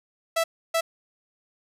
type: tone bursts at uneven times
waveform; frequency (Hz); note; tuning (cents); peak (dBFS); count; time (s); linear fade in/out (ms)
sawtooth; 659.3; E5; 0; -17; 2; 0.36-0.44 / 0.74-0.81; 10
effects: resampled to 32000 Hz + 8-bit